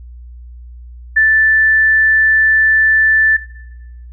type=tone; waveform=sine; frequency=1760 Hz; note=A6; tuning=in tune; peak=-7 dBFS; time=1.16-3.37 s; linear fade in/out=10 ms; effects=noise-tail reverb RT60 1.0 s tail -18 dB re dry + added 60 Hz sine -31 dBFS peak until 4.12 s